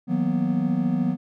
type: chord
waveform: triangle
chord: B major seventh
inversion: first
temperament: equal with one note detuned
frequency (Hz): 159.66 / 185 / 233.1 / 246.9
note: D#3 / F#3 / A#3 / B3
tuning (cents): +45 / 0 / 0 / 0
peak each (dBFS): -26 / -23 / -27 / -22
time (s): 0.07-1.17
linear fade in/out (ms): 50
effects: none